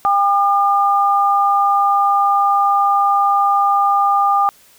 sine tone pair together, 800 / 1206.6 Hz, G5 / D6, +35 / +46 cents, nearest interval perfect fifth, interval 711 cents, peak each -14 dBFS, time 0.05-4.49 s, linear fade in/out 0 ms, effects white hiss -49 dBFS RMS until 4.78 s

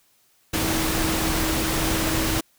sine tone in noise, 320.7 Hz, E4, 48 cents flat, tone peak -27 dBFS, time 0.53-2.41 s, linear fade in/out 10 ms, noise pink, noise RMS -24 dBFS, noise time 0.53-2.41 s, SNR -6 dB, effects white hiss -62 dBFS RMS until 2.58 s

